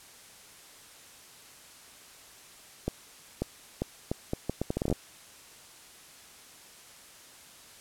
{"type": "accelerating click train", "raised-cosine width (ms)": 2, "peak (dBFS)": -15, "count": 15, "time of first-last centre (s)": [2.88, 4.926], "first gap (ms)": 540, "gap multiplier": 0.74, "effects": ["white hiss -52 dBFS RMS until 7.8 s", "low-pass 11000 Hz 12 dB/octave"]}